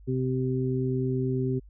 harmonic tone, 129.2 Hz, C3, 21 cents flat, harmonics 1 / 2 / 3, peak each -27 / -30 / -30 dBFS, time 0.07-1.6 s, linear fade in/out 20 ms, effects added 50 Hz sine -47 dBFS peak until 1.69 s

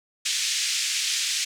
white band-pass noise, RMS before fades -26 dBFS, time 0.25-1.45 s, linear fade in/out 10 ms, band 2100 to 7300 Hz, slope 24 dB/octave, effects none

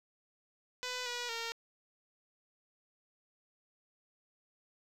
5% pulse tone with pitch steps, 499.6 / 485.2 / 460.2 Hz, B4 / B4 / A#4, +20 / -31 / -22 cents, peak -25 dBFS, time 0.83-1.52 s, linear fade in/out 0 ms, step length 230 ms, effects low-pass 8000 Hz 12 dB/octave + 10-bit

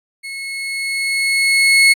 35% pulse tone with level ramp, 2183 Hz, C#7, 27 cents flat, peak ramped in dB -25 to -5 dBFS, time 0.23-1.94 s, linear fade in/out 20 ms, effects resampled to 32000 Hz

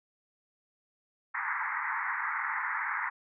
white band-pass noise, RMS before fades -33 dBFS, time 1.34-3.1 s, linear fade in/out 10 ms, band 850 to 2100 Hz, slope 96 dB/octave, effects none

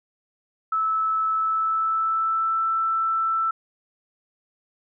sine tone with pitch glide, 1306 to 1328.1 Hz, E6 to E6, -17 to +13 cents, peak -20 dBFS, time 0.72-3.51 s, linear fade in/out 5 ms, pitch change +30 cents, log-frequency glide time 1.32-2.65 s, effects none

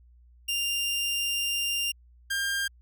sawtooth tone pair in turn, 2794 / 1601.4 Hz, F7 / G6, 0 / +37 cents, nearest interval minor seventh, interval 963 cents, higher first, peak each -23 / -23 dBFS, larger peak neither, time 0.48-1.92 / 2.3-2.68 s, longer first, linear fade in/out 10 ms, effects added 60 Hz sine -53 dBFS peak until 2.81 s

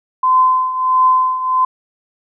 sine tone with tremolo, 1027 Hz, C6, 33 cents flat, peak -7 dBFS, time 0.23-1.65 s, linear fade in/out 5 ms, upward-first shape triangle, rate 1.5 Hz, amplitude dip 75%, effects none

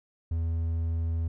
triangle tone, 82.41 Hz, E2, in tune, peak -24 dBFS, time 0.31-1.28 s, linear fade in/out 5 ms, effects none

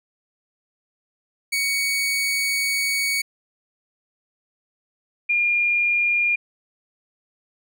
sawtooth / sine tone pair in turn, 2238 / 2413 Hz, C#7 / D7, +16 / +46 cents, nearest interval minor second, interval 130 cents, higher second, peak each -17 / -17 dBFS, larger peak neither, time 1.52-3.22 / 5.29-6.36 s, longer first, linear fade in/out 10 ms, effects none

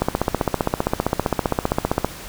click train, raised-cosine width 1 ms, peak -3 dBFS, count 32, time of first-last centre 0.02-2.046 s, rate 15.3 Hz, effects pink hiss -36 dBFS RMS until 2.28 s

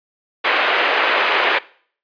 white band-pass noise, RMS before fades -17 dBFS, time 0.44-1.59 s, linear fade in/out 10 ms, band 390 to 2700 Hz, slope 24 dB/octave, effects noise-tail reverb RT60 0.5 s tail -20 dB re dry + resampled to 11025 Hz

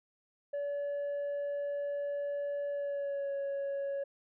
sine tone with pitch glide, 572 to 557 Hz, D5 to C#5, -46 to +8 cents, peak -30 dBFS, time 0.53-4.04 s, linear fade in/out 10 ms, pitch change -46 cents, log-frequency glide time 2.7-3.33 s, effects tanh soft clip ceiling -32 dBFS

